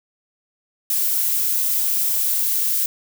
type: noise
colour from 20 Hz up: violet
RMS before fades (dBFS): -20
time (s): 0.9-2.86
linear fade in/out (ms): 2
effects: none